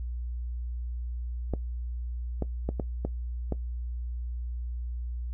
clicks, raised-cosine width 2 ms, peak -16 dBFS, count 6, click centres 1.537 / 2.423 / 2.69 / 2.798 / 3.05 / 3.523 s, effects noise-tail reverb RT60 0.1 s tail -18 dB re dry + added 60 Hz sine -31 dBFS peak until 5.33 s

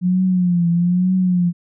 sine tone with vibrato, 178.1 Hz, F3, 34 cents sharp, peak -13 dBFS, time 0.01-1.53 s, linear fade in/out 50 ms, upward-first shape triangle, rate 1.1 Hz, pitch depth 89 cents each way, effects none

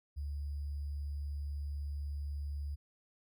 sine tone with sample-and-hold, 71.9 Hz, D2, 36 cents flat, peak -36 dBFS, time 0.16-2.76 s, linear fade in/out 20 ms, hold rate 4900 Hz, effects none

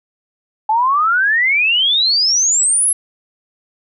sine exponential sweep, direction up, 849 to 11175 Hz, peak -11 dBFS, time 0.69-2.93 s, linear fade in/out 5 ms, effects none

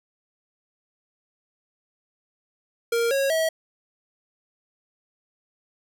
square tone with pitch steps, 466.2 / 548 / 644.2 Hz, A#4 / C#5 / E5, 0 / -20 / -40 cents, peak -21 dBFS, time 2.92-3.49 s, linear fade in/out 5 ms, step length 190 ms, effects none

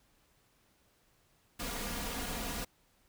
pink noise with comb filter, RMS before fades -38 dBFS, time 1.59-2.65 s, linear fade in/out 10 ms, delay 4.2 ms, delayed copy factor +0.6, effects pink hiss -70 dBFS RMS until 3.08 s

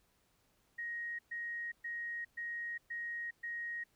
sine tone bursts, 1879 Hz, A#6, 13 cents sharp, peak -38 dBFS, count 6, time 0.78-3.84 s, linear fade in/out 10 ms, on 410 ms, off 120 ms, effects pink hiss -74 dBFS RMS until 3.95 s

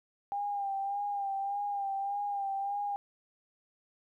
sine tone with vibrato, 800 Hz, G5, 35 cents sharp, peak -31 dBFS, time 0.32-2.96 s, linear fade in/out 0 ms, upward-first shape sine, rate 1.7 Hz, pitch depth 38 cents each way, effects 12-bit

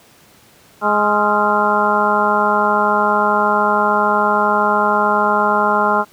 harmonic tone with a mistuned harmonic, 208.7 Hz, G#3, 9 cents sharp, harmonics 1 / 2 / 3 / 4 / 5 / 6 / 7, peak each -23 / -22 / -21 / -18 / -18 / -22 / -19 dBFS, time 0.81-6.05 s, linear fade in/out 50 ms, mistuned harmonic 7, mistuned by -92 cents, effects pink hiss -48 dBFS RMS until 6.12 s + high-pass 100 Hz 12 dB/octave

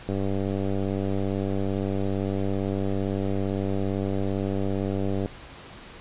click train, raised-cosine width 2 ms, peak -15 dBFS, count 506, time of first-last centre 0.09-5.259 s, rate 97.7 Hz, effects pink hiss -44 dBFS RMS until 6 s + resampled to 8000 Hz

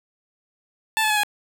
15% pulse tone with pitch steps, 880 / 863.4 / 847.1 / 831.1 Hz, A5 / A5 / G#5 / G#5, 0 / -33 / +34 / +1 cents, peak -12 dBFS, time 0.97-1.234 s, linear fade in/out 0 ms, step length 66 ms, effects none

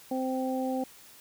harmonic tone, 260 Hz, C4, 11 cents flat, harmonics 1 / 2 / 3, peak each -30 / -33 / -35 dBFS, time 0.11-0.84 s, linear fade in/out 5 ms, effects white hiss -53 dBFS RMS until 1.2 s

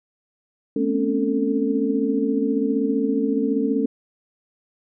sine tone cluster, 217.3 / 242.6 / 263.6 / 278.5 / 445.6 Hz, A3 / B3 / C4 / C#4 / A4, -21 / -31 / +13 / +8 / +22 cents, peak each -25 / -28 / -28 / -22 / -25 dBFS, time 0.76-3.86 s, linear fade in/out 5 ms, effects none

